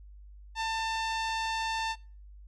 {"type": "tone with low-pass filter", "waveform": "sawtooth", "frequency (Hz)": 894, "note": "A5", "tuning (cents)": 27, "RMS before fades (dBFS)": -32, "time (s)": [0.55, 1.96], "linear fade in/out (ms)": 50, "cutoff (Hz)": 5000, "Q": 1.3, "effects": ["noise-tail reverb RT60 0.4 s tail -24 dB re dry", "added 50 Hz sine -47 dBFS peak until 2.47 s"]}